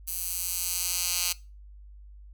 10% pulse tone with high-pass filter sweep, 177.9 Hz, F3, 32 cents sharp, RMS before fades -30 dBFS, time 0.07-1.33 s, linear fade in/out 10 ms, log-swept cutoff 11000 to 4400 Hz, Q 0.8, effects noise-tail reverb RT60 0.3 s tail -21 dB re dry + added 50 Hz sine -45 dBFS peak until 2.33 s

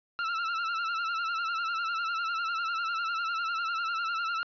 40% pulse tone with vibrato, 1359 Hz, F6, 48 cents flat, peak -28 dBFS, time 0.19-4.43 s, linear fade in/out 0 ms, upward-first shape sine, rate 10 Hz, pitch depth 69 cents each way, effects resampled to 11025 Hz + 10-bit

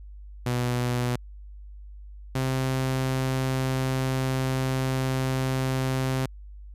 sawtooth tone pair in turn, 123.1 / 131.22 Hz, B2 / C3, -5 / +5 cents, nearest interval minor second, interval 110 cents, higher second, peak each -20 dBFS, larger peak neither, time 0.46-1.16 / 2.35-6.26 s, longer second, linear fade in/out 5 ms, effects added 50 Hz sine -40 dBFS peak until 6.74 s + resampled to 32000 Hz

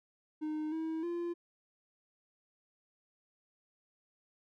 triangle tone with pitch steps, 307.6 / 321 / 344.7 Hz, D#4 / E4 / F4, -20 / -46 / -23 cents, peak -32 dBFS, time 0.41-1.34 s, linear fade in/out 20 ms, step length 310 ms, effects none

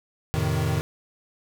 square chord, F dominant seventh, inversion none, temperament equal, 87.31 / 110 / 130.81 / 155.56 Hz, F2 / A2 / C3 / Eb3, 0 / 0 / 0 / 0 cents, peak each -29 / -29 / -30 / -27 dBFS, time 0.34-0.81 s, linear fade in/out 0 ms, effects none

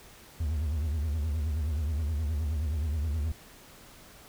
triangle tone with vibrato, 76.4 Hz, D#2, 31 cents flat, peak -25 dBFS, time 0.4-3.32 s, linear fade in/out 5 ms, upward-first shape triangle, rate 9.5 Hz, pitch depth 170 cents each way, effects pink hiss -52 dBFS RMS until 4.28 s

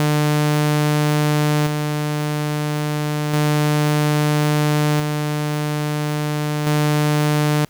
sawtooth tone with tremolo, 149.7 Hz, D3, 33 cents sharp, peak -11 dBFS, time 0-7.65 s, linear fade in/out 0 ms, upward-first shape square, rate 0.3 Hz, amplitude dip 40%, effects pink hiss -53 dBFS RMS until 7.69 s

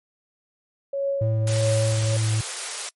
sine tone with tremolo, 554.4 Hz, C#5, in tune, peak -20 dBFS, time 0.93-2.17 s, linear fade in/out 5 ms, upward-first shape triangle, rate 1.6 Hz, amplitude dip 80%
triangle tone with vibrato, 110 Hz, A2, in tune, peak -18 dBFS, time 1.21-2.41 s, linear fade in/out 5 ms, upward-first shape sine, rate 3.4 Hz, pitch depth 10 cents each way
white high-pass noise, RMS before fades -30 dBFS, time 1.47-2.89 s, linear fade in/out 2 ms, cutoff 390 Hz, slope 48 dB/octave
effects noise-tail reverb RT60 0.1 s tail -26 dB re dry + MP3 48 kbps

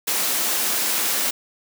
white high-pass noise, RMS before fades -22 dBFS, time 0.07-1.31 s, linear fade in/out 10 ms, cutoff 200 Hz, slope 24 dB/octave, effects none

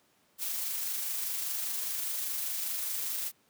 blue noise with amplitude modulation, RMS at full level -33 dBFS, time 0.38-3.32 s, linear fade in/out 50 ms, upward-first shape sine, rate 25 Hz, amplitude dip 25%, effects pink hiss -68 dBFS RMS until 3.49 s + high-pass 150 Hz 12 dB/octave

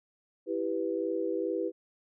sine chord, E minor, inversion none, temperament equal, 329.6 / 392 / 493.9 Hz, E4 / G4 / B4, 0 / 0 / 0 cents, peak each -33 dBFS, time 0.46-1.72 s, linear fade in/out 50 ms, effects none

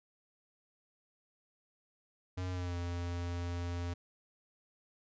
square tone with pitch glide, 91.6 to 87.01 Hz, F#2 to F2, -17 to -6 cents, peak -36 dBFS, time 2.37-3.94 s, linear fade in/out 10 ms, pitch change -89 cents, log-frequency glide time 2.51-2.76 s, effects resampled to 16000 Hz

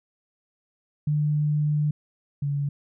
sine tone pair in turn, 149.4 / 142.51 Hz, D3 / C#3, +30 / +48 cents, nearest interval minor second, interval 82 cents, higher first, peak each -20 / -23 dBFS, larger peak first, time 1.07-1.91 / 2.42-2.69 s, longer first, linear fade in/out 5 ms, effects none

